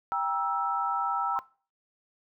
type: chord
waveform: sine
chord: E diminished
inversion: first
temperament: just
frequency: 791.1 / 949.3 / 1318.5 Hz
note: G5 / Bb5 / E6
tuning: +16 / +31 / 0 cents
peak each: -31 / -31 / -29 dBFS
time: 0.12-1.39 s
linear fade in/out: 0 ms
type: tone with exponential decay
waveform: sine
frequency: 1046.5 Hz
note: C6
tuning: in tune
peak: -29 dBFS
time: 1.36-1.47 s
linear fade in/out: 2 ms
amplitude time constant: 23 ms
effects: noise-tail reverb RT60 0.4 s tail -22 dB re dry